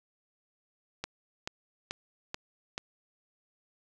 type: click train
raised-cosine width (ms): 0.2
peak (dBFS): -17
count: 5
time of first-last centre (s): 1.04-2.779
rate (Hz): 2.3
effects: none